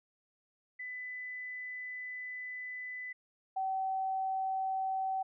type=tone pair in turn; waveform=sine; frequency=2000 / 764.5 Hz; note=B6 / G5; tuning=+21 / -44 cents; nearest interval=octave + perfect fourth; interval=1665 cents; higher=first; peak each=-39 / -31 dBFS; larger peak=second; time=0.79-3.13 / 3.56-5.23 s; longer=first; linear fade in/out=10 ms; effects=none